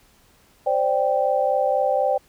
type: chord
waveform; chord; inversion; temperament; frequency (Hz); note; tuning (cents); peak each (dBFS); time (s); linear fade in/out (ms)
sine; C suspended second; none; equal; 523.3 / 587.3 / 784; C5 / D5 / G5; 0 / 0 / 0; -22; 0.66-2.18; 10
effects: pink hiss -57 dBFS RMS until 2.28 s